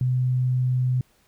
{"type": "tone", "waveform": "sine", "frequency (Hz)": 126.9, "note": "B2", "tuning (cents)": 47, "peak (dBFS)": -19, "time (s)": [0.01, 1.01], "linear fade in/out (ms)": 2, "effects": ["pink hiss -62 dBFS RMS until 1.27 s"]}